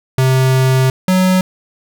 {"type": "tone pair in turn", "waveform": "square", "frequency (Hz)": [130.81, 185.46], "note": ["C3", "F#3"], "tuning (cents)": [0, 4], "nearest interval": "tritone", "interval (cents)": 604, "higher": "second", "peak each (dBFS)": -10, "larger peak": "neither", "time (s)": [[0.18, 0.9], [1.08, 1.41]], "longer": "first", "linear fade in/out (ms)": 2, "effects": []}